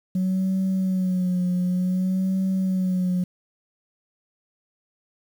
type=tone with vibrato; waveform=sine; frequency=184.8 Hz; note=F#3; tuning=2 cents flat; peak=-18 dBFS; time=0.15-3.24 s; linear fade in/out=5 ms; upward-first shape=sine; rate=0.55 Hz; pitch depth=47 cents each way; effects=tanh soft clip ceiling -18 dBFS + 8-bit